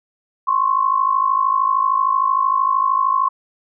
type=tone pair together; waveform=sine; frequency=1046.5 / 1099.6 Hz; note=C6 / C#6; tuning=0 / -14 cents; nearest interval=minor second; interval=86 cents; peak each=-17 dBFS; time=0.47-3.29 s; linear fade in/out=10 ms; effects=none